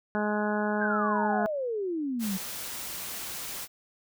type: harmonic tone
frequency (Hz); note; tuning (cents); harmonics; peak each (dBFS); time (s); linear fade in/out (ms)
210; G#3; +19; 1 / 2 / 3 / 4 / 5 / 6 / 7 / 8; -29 / -33 / -33 / -34 / -38 / -43 / -35 / -41; 0.15-1.46; 0
type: exponential sweep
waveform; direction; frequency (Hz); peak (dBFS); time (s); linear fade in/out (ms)
sine; down; 1649 to 181; -28; 0.8-2.38; 20
type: noise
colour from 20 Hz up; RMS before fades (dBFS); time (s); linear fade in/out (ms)
white; -37; 2.19-3.68; 50
effects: none